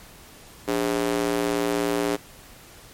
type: tone with high-pass filter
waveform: square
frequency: 58.27 Hz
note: A#1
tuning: in tune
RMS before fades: -24 dBFS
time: 0.67-2.17 s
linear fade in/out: 20 ms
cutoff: 350 Hz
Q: 2.2
effects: pink hiss -47 dBFS RMS until 2.93 s + MP3 64 kbps